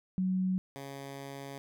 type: tone pair in turn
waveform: sine / 10% pulse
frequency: 186.2 / 138.41 Hz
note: F#3 / C#3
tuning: +11 / -2 cents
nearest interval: perfect fourth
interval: 513 cents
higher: first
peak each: -27 / -33 dBFS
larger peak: first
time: 0.18-0.58 / 0.76-1.58 s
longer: second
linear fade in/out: 0 ms
effects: none